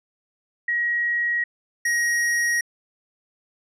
sine / square tone pair in turn, 1900 / 1888 Hz, A#6 / A#6, +33 / +22 cents, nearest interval unison, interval 11 cents, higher first, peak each -20 dBFS, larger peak neither, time 0.68-1.44 / 1.85-2.61 s, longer neither, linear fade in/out 5 ms, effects low-pass 11000 Hz 12 dB/octave

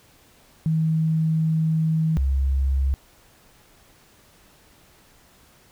sine tone pair in turn, 159.5 / 67.45 Hz, D#3 / C#2, +43 / -47 cents, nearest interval octave + minor third, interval 1490 cents, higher first, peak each -18 dBFS, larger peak neither, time 0.66-2.17 / 2.17-2.94 s, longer first, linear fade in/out 0 ms, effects pink hiss -55 dBFS RMS until 5.71 s

